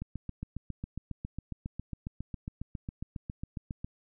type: click train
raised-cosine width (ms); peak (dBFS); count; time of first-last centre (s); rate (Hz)
5; -24; 29; 0.02-3.845; 7.32
effects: none